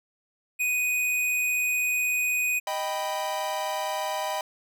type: tone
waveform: square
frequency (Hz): 2489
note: D#7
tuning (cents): 0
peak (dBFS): -24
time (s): 0.59-2.6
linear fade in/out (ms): 20
type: chord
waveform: 45% pulse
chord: Eb augmented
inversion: none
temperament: equal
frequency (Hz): 622.3 / 784 / 987.8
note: Eb5 / G5 / B5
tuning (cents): 0 / 0 / 0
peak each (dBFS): -32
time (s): 2.67-4.41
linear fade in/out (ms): 2
effects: none